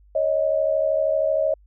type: tone pair together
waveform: sine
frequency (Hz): 554.4 / 627.3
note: C#5 / D#5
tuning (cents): 0 / +14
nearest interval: major second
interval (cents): 214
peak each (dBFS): -22 / -20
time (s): 0.15-1.54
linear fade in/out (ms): 5
effects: added 50 Hz sine -50 dBFS peak until 1.66 s